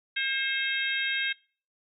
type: harmonic tone with a mistuned harmonic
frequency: 536 Hz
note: C5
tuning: 42 cents sharp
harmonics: 3 / 4 / 5 / 6 / 7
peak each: -31 / -32 / -33 / -34 / -34 dBFS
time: 0.16-1.33 s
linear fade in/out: 10 ms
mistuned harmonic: 5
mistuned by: -34 cents
effects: noise-tail reverb RT60 0.4 s tail -23 dB re dry